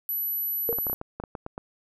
sine tone, 11840 Hz, F#9, in tune, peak -26 dBFS, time 0.09-0.94 s, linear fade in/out 0 ms
sine tone with exponential decay, 466.2 Hz, A#4, in tune, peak -20 dBFS, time 0.69-0.81 s, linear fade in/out 0 ms, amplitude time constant 24 ms
clicks, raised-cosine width 1 ms, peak -20 dBFS, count 11, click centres 0.728 / 0.786 / 0.868 / 0.898 / 0.931 / 1.014 / 1.2 / 1.238 / 1.352 / 1.464 / 1.579 s
effects none

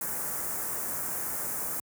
white band-stop noise, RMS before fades -33 dBFS, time 0.01-1.8 s, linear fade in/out 2 ms, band 1700 to 7300 Hz, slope 24 dB/octave, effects high-pass 80 Hz 12 dB/octave

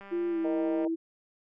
click train, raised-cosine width 0.5 ms, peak -33 dBFS, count 167, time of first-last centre 0.01-0.848 s, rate 198 Hz
sine tone with pitch glide, 345.7 to 328.4 Hz, F4 to E4, -18 to -6 cents, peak -27 dBFS, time 0.11-0.96 s, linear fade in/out 20 ms, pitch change -88 cents, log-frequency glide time 0.29-0.39 s
harmonic tone, 155.56 Hz, D#3, in tune, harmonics 3 / 4 / 5 / 6, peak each -35 / -33 / -45 / -47 dBFS, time 0.44-0.88 s, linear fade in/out 10 ms
effects none

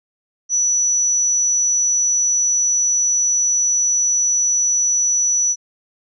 sine tone, 5920 Hz, F#8, in tune, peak -14 dBFS, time 0.49-5.56 s, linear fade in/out 50 ms, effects none

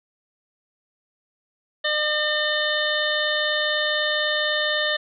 harmonic tone, 604 Hz, D5, 48 cents sharp, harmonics 1 / 2 / 3 / 5 / 6 / 7, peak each -26 / -33 / -24 / -29 / -27 / -35 dBFS, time 1.84-4.97 s, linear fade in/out 10 ms, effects none

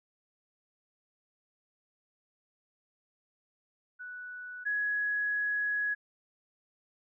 sine tone pair in turn, 1480 / 1675.2 Hz, F#6 / G#6, 0 / +15 cents, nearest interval major second, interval 215 cents, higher second, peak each -40 / -28 dBFS, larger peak second, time 3.99-4.65 / 4.65-5.95 s, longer second, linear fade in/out 20 ms, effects none

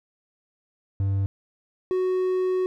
triangle tone pair in turn, 98 / 370 Hz, G2 / F#4, 0 / 0 cents, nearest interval octave + major seventh, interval 2300 cents, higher second, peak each -19 dBFS, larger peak neither, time 1-1.26 / 1.91-2.66 s, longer second, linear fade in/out 0 ms, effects none

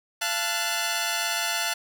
10% pulse tone cluster, 685 / 878 / 1469 Hz, F5 / A5 / F#6, -34 / -4 / -13 cents, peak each -21 dBFS, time 0.21-1.74 s, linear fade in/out 10 ms, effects none

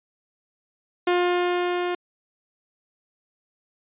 sawtooth tone with level ramp, 355 Hz, F4, 28 cents sharp, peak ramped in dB -14 to -20 dBFS, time 1.07-1.95 s, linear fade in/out 5 ms, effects resampled to 8000 Hz

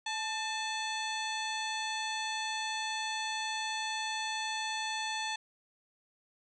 harmonic tone with a mistuned harmonic, 869 Hz, A5, 22 cents flat, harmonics 1 / 2 / 3 / 4 / 5 / 7 / 8 / 9 / 10, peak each -37 / -40 / -41 / -40 / -43 / -47 / -52 / -51 / -57 dBFS, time 0.06-5.36 s, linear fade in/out 5 ms, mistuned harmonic 2, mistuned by +54 cents, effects none

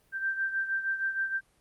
sine beating tone pair, 1568 / 1574.4 Hz, G6 / G6, 0 / +7 cents, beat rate 6.4 Hz, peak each -29 / -35 dBFS, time 0.12-1.41 s, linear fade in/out 50 ms, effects pink hiss -67 dBFS RMS until 1.6 s + Opus 32 kbps

